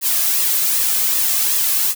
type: noise with flanger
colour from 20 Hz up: blue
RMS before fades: -17 dBFS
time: 0.01-1.95 s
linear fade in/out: 50 ms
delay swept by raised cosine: 1.3 to 2.17 ms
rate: 2.6 Hz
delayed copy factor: -0.55
effects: none